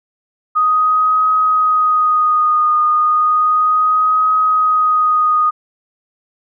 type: tone with vibrato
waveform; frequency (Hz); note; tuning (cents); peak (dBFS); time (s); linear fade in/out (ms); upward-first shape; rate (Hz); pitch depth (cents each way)
sine; 1244.5; D#6; 0; -10; 0.55-5.51; 20; triangle; 0.33; 28
effects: none